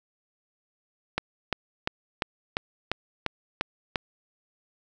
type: click train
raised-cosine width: 0.3 ms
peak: -9 dBFS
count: 9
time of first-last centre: 1.18-3.958 s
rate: 2.88 Hz
effects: none